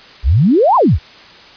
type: exponential two-way sweep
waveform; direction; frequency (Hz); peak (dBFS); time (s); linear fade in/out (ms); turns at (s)
sine; up then down; 51.91 to 1090 to 51.91; -7; 0.23-0.99; 50; 0.76
effects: white hiss -39 dBFS RMS until 1.56 s + resampled to 11025 Hz